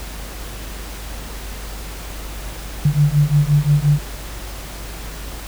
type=beating tone pair; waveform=sine; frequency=143.8 / 149.5 Hz; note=D3 / D3; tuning=-36 / +31 cents; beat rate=5.7 Hz; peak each=-15 dBFS; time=2.85-3.99 s; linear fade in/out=5 ms; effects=added 50 Hz sine -30 dBFS peak until 5.47 s + pink hiss -34 dBFS RMS until 5.47 s